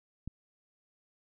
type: click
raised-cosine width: 5 ms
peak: -26 dBFS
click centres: 0.276 s
effects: none